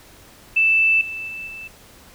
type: tone with level steps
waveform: sine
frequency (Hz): 2644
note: E7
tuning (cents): +5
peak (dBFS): -13 / -27 / -29 / -32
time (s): 0.56-1.68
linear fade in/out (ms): 10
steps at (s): 1.01 / 1.28 / 1.47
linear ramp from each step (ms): 2
effects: pink hiss -47 dBFS RMS until 2.14 s